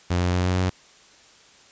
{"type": "tone with pitch steps", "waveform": "sawtooth", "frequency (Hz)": [88.6, 89.47, 90.36, 91.25, 92.15], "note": ["F2", "F2", "F#2", "F#2", "F#2"], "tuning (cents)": [25, 42, -40, -24, -7], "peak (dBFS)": -16, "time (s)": [0.1, 0.7], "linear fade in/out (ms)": 10, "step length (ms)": 120, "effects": ["white hiss -52 dBFS RMS until 1.71 s", "resampled to 16000 Hz"]}